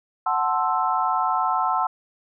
sine chord, F# half-diminished seventh, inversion none, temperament equal, 740 / 880 / 1046.5 / 1318.5 Hz, F#5 / A5 / C6 / E6, 0 / 0 / 0 / 0 cents, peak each -25 dBFS, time 0.26-1.87 s, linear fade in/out 5 ms, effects none

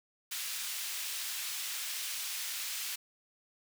pink high-pass noise, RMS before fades -38 dBFS, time 0.31-2.96 s, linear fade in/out 10 ms, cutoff 2600 Hz, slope 12 dB/octave, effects none

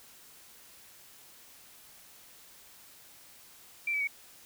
sine tone with pitch steps, 2349 / 2294 / 2240 Hz, D7 / D7 / C#7, 0 / -41 / +18 cents, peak -28 dBFS, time 3.87-4.074 s, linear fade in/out 5 ms, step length 68 ms, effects white hiss -55 dBFS RMS until 4.45 s

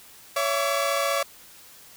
sawtooth tone cluster, 559 / 668 / 1153 Hz, C#5 / E5 / D6, +14 / +23 / -32 cents, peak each -22 / -24 / -24 dBFS, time 0.36-1.23 s, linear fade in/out 5 ms, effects white hiss -49 dBFS RMS until 1.96 s

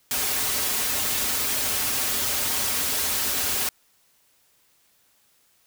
white noise with comb filter, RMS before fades -25 dBFS, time 0.11-3.69 s, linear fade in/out 2 ms, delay 5.9 ms, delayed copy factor -0.7, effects white hiss -63 dBFS RMS until 5.66 s

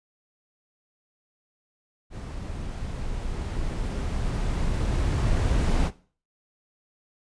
brown noise with level ramp, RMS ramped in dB -35 to -21 dBFS, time 2.1-5.91 s, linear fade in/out 50 ms, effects noise-tail reverb RT60 0.4 s tail -17 dB re dry + resampled to 22050 Hz

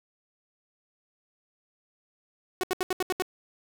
sawtooth tone bursts, 370 Hz, F#4, in tune, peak -21 dBFS, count 7, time 2.61-3.222 s, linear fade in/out 0 ms, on 24 ms, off 74 ms, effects none

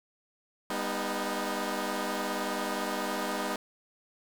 10% pulse chord, G augmented, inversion none, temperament equal with one note detuned, 201 / 246.9 / 311.1 Hz, G3 / B3 / D#4, +44 / 0 / 0 cents, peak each -27 dBFS, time 0.7-3.56 s, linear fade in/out 2 ms, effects 8-bit

